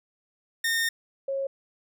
sawtooth / sine tone pair in turn, 1830 / 545.1 Hz, A#6 / C#5, -32 / -29 cents, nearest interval octave + major sixth, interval 2097 cents, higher first, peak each -20 / -26 dBFS, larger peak first, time 0.64-0.89 / 1.28-1.47 s, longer first, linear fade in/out 5 ms, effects none

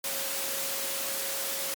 sine tone in noise, 547 Hz, C#5, 23 cents flat, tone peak -41 dBFS, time 0.04-1.74 s, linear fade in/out 2 ms, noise white, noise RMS -32 dBFS, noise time 0.04-1.74 s, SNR -12 dB, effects high-pass 200 Hz 12 dB/octave + MP3 96 kbps

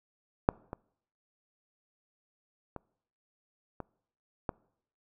clicks, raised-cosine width 1 ms, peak -7 / -23 / -25 / -24 / -17 dBFS, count 5, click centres 0.489 / 0.731 / 2.763 / 3.803 / 4.492 s, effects noise-tail reverb RT60 0.7 s tail -25 dB re dry

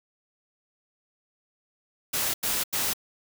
white noise bursts, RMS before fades -27 dBFS, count 3, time 2.13-2.936 s, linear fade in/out 10 ms, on 210 ms, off 88 ms, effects none

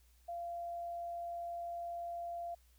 sine tone, 689 Hz, F5, 24 cents flat, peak -39 dBFS, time 0.28-2.55 s, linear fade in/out 10 ms, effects added 60 Hz sine -64 dBFS peak until 2.78 s + white hiss -72 dBFS RMS until 2.78 s

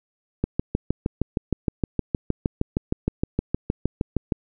click train, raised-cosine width 3 ms, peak -8 dBFS, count 26, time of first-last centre 0.44-4.322 s, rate 6.44 Hz, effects none

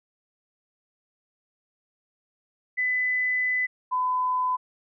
sine tone pair in turn, 2004 / 1008.1 Hz, B6 / B5, +25 / +35 cents, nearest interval octave, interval 1190 cents, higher first, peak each -22 dBFS, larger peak neither, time 2.77-3.67 / 3.91-4.57 s, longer first, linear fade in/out 20 ms, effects none

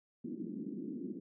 white band-pass noise, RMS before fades -42 dBFS, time 0.24-1.2 s, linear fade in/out 5 ms, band 180 to 340 Hz, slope 48 dB/octave, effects none

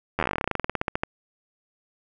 slowing click train, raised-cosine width 0.5 ms, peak -9 dBFS, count 25, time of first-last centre 0.19-1.035 s, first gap 11 ms, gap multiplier 1.09, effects none

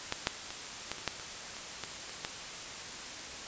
clicks, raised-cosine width 0.2 ms, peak -13 / -9 / -22 / -16 / -27 / -12 / -27 / -27 / -19 / -25 / -16 dBFS, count 11, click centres 0.124 / 0.271 / 0.505 / 0.916 / 0.983 / 1.077 / 1.198 / 1.567 / 1.837 / 2.095 / 2.249 s, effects white hiss -42 dBFS RMS until 3.47 s + resampled to 16000 Hz

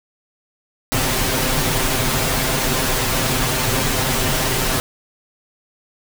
pink noise with comb filter, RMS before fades -19 dBFS, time 0.92-4.8 s, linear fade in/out 0 ms, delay 7.7 ms, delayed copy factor +0.75, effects none

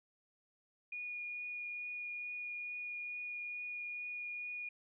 sine tone with vibrato, 2445 Hz, D#7, 31 cents flat, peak -40 dBFS, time 0.92-4.69 s, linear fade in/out 5 ms, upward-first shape triangle, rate 2.3 Hz, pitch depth 9 cents each way, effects none

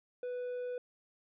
triangle tone, 494.6 Hz, B4, 3 cents sharp, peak -34 dBFS, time 0.23-0.78 s, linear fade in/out 2 ms, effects resampled to 8000 Hz

